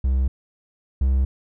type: tone pair in turn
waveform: triangle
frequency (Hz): 65.41 / 66.02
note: C2 / C2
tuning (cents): 0 / +16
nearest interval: unison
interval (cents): 16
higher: second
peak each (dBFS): -15 / -14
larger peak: second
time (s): 0.04-0.28 / 1.01-1.25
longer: neither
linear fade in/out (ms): 5
effects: none